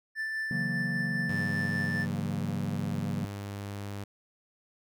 triangle tone with tremolo, 1765 Hz, A6, 5 cents sharp, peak -28 dBFS, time 0.15-2.07 s, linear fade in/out 50 ms, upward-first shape sine, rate 5 Hz, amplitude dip 25%
triangle chord, F# dominant seventh, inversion second, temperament equal, 138.59 / 164.81 / 185 / 233.1 Hz, C#3 / E3 / F#3 / A#3, 0 / 0 / 0 / 0 cents, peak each -34 dBFS, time 0.51-3.25 s, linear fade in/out 2 ms
sawtooth tone, 100.7 Hz, G2, 47 cents sharp, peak -32 dBFS, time 1.29-4.04 s, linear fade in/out 5 ms
effects none

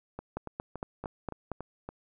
two click trains, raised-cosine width 1 ms, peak -20 / -24 dBFS, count 6 / 7, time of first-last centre 0.37-1.517 / 0.19-1.89 s, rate 4.36 / 3.53 Hz, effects none

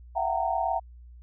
sine tone cluster, 670 / 737 / 776 / 920 Hz, E5 / F#5 / G5 / A#5, +28 / -7 / -18 / -23 cents, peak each -30 dBFS, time 0.15-0.8 s, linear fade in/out 20 ms, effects added 60 Hz sine -45 dBFS peak until 1.22 s

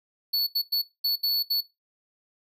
square tone bursts at uneven times, 4435 Hz, C#8, in tune, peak -22 dBFS, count 6, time 0.33-0.47 / 0.55-0.62 / 0.72-0.82 / 1.04-1.16 / 1.23-1.43 / 1.5-1.61 s, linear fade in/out 10 ms, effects noise-tail reverb RT60 0.2 s tail -17 dB re dry

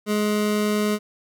25% pulse tone, 210 Hz, G#3, 19 cents sharp, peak -16 dBFS, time 0.06-0.99 s, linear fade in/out 50 ms, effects none

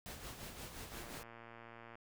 pink noise with tremolo, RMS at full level -47 dBFS, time 0.06-1.23 s, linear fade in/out 0 ms, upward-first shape sine, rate 5.7 Hz, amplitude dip 50%
click train, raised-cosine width 0.5 ms, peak -38 dBFS, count 121, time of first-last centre 0.92-1.954 s, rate 116 Hz
effects none

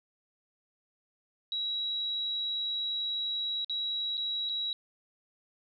sine tone with dropouts, 3877 Hz, B7, 33 cents flat, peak -30 dBFS, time 1.52-4.73 s, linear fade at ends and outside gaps 1 ms, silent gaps 3.646-3.696 / 4.171-4.177 / 4.491-4.495 s, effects none

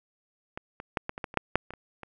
clicks, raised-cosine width 0.5 ms, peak -20 / -23 / -11 / -16 / -22 / -17 / -28 / -7 / -6 / -24 / -27 / -26 dBFS, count 12, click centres 0.575 / 0.801 / 0.972 / 1.094 / 1.179 / 1.242 / 1.341 / 1.373 / 1.556 / 1.706 / 1.737 / 2.033 s, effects none

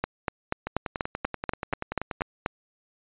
two click trains, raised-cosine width 0.5 ms, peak -10 / -15 dBFS, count 11 / 17, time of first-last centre 0.04-2.461 / 0.67-2.208 s, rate 4.13 / 10.4 Hz, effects resampled to 8000 Hz

